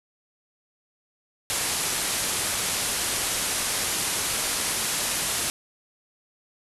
white low-pass noise, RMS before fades -27 dBFS, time 1.5-5.5 s, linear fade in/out 0 ms, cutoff 12000 Hz, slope 96 dB/octave, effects none

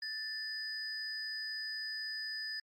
sine tone pair together, 1760 / 4978 Hz, A6 / D#8, 0 / 0 cents, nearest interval octave + tritone, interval 1800 cents, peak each -40 / -39 dBFS, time 0.02-2.6 s, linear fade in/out 5 ms, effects tanh soft clip ceiling -31 dBFS + Opus 48 kbps

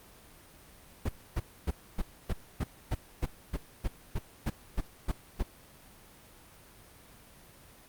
brown noise bursts, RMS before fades -28 dBFS, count 15, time 1.05-5.43 s, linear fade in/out 10 ms, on 40 ms, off 270 ms, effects pink hiss -55 dBFS RMS until 7.88 s + Opus 32 kbps

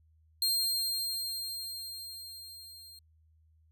sawtooth tone with level ramp, 4198 Hz, C8, 5 cents sharp, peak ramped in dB -23 to -47 dBFS, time 0.42-2.99 s, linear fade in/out 2 ms, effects added 79 Hz sine -62 dBFS peak until 3.71 s

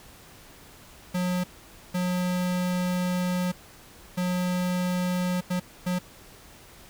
square tone bursts at uneven times, 180.4 Hz, F#3, 44 cents flat, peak -25 dBFS, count 5, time 1.14-1.44 / 1.94-3.52 / 4.17-5.41 / 5.5-5.6 / 5.86-5.99 s, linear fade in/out 10 ms, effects pink hiss -50 dBFS RMS until 6.89 s

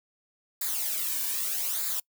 blue noise with flanger, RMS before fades -30 dBFS, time 0.61-2 s, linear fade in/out 5 ms, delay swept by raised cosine 0.34 to 1.54 ms, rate 0.81 Hz, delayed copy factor -0.7, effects noise-tail reverb RT60 0.1 s tail -26 dB re dry

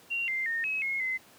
sine tone with pitch steps, 2759 / 2090 / 1836 / 2562 / 2162 / 2052 Hz, F7 / C7 / A#6 / E7 / C#7 / C7, -22 / -2 / -27 / -50 / -44 / -34 cents, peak -28 dBFS, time 0.1-1.18 s, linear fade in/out 20 ms, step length 180 ms, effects pink hiss -56 dBFS RMS until 1.38 s + high-pass 150 Hz 12 dB/octave

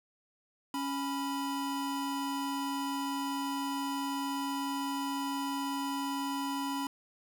square tone pair together, 277.2 / 987.8 Hz, C#4 / B5, 0 / 0 cents, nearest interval octave + minor seventh, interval 2200 cents, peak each -35 / -37 dBFS, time 0.74-6.87 s, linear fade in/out 2 ms, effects 12-bit

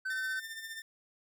triangle tone, 1529 Hz, G6, 44 cents flat, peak -31 dBFS, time 0.05-0.4 s, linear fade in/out 10 ms
sawtooth tone with tremolo, 1795 Hz, A6, 34 cents sharp, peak -35 dBFS, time 0.1-0.82 s, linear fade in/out 2 ms, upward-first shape triangle, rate 15 Hz, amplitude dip 60%
effects none

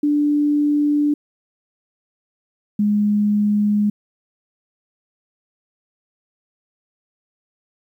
sine tone pair in turn, 293.7 / 207.7 Hz, D4 / G#3, 0 / 0 cents, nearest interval tritone, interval 600 cents, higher first, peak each -14 dBFS, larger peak neither, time 0.03-1.14 / 2.79-3.9 s, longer neither, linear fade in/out 5 ms, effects 9-bit

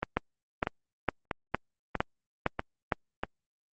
two click trains, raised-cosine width 0.5 ms, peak -14 / -10 dBFS, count 6 / 7, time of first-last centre 0.03-3.235 / 0.17-2.922 s, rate 1.56 / 2.18 Hz, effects Opus 24 kbps

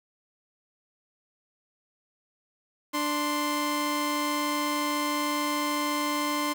sawtooth tone pair together, 294.2 / 1046.5 Hz, D4 / C6, +3 / 0 cents, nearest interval octave + minor seventh, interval 2197 cents, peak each -25 dBFS, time 2.93-6.54 s, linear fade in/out 20 ms, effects 8-bit

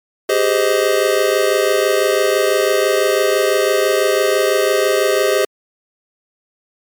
square chord, Ab major seventh, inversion third, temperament just, 389.3 / 415.3 / 519.1 / 623 Hz, G4 / Ab4 / C5 / Eb5, -12 / 0 / -14 / +2 cents, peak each -19 dBFS, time 0.29-5.45 s, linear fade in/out 5 ms, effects MP3 96 kbps

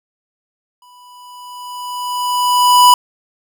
square tone with exponential growth, 987.8 Hz, B5, in tune, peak -4 dBFS, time 0.82-2.94 s, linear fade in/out 2 ms, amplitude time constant 460 ms, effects none

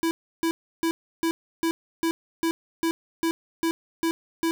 square tone bursts, 329.6 Hz, E4, in tune, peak -22 dBFS, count 12, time 0.03-4.51 s, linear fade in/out 0 ms, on 80 ms, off 320 ms, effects none

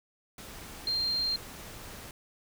sine tone in noise, 4186 Hz, C8, in tune, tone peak -27 dBFS, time 0.87-1.36 s, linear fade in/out 2 ms, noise pink, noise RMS -45 dBFS, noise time 0.38-2.11 s, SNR +15 dB, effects none

